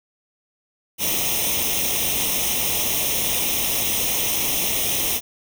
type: noise with comb filter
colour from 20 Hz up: white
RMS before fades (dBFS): -22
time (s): 0.98-5.21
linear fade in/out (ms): 50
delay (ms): 0.33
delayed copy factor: +0.8
effects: none